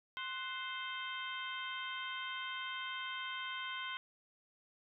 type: harmonic tone with a mistuned harmonic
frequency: 523.3 Hz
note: C5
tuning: in tune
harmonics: 2 / 3 / 4 / 5 / 6 / 7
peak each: -45 / -45 / -46 / -52 / -45 / -54 dBFS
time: 0.17-3.97 s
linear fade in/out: 0 ms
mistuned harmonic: 3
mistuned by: -89 cents
effects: none